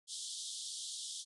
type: band-pass noise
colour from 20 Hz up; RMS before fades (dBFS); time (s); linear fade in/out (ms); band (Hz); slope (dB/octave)
pink; -44; 0.07-1.25; 50; 3200 to 10000; 96
effects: none